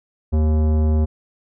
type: tone with tanh clipping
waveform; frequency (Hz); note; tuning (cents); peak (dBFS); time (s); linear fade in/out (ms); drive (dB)
sine; 77.4; D#2; -9; -16; 0.32-1.06; 20; 16
effects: none